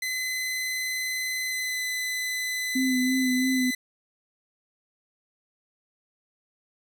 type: tone with pitch glide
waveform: sawtooth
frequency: 2030 to 2011 Hz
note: B6 to B6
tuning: +47 to +31 cents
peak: -24 dBFS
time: 0.02-3.75 s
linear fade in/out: 5 ms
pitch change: -16 cents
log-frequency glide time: 1.46-1.83 s
type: tone with vibrato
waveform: sine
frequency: 257.1 Hz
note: C4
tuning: 30 cents flat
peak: -22 dBFS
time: 2.75-3.71 s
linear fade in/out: 10 ms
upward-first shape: sine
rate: 3 Hz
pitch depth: 32 cents each way
effects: none